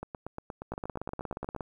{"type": "two click trains", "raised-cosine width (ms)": 1, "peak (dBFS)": [-21, -23], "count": [16, 14], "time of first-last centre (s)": [[0.72, 1.608], [0.03, 1.563]], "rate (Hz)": [16.9, 8.48], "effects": ["10-bit"]}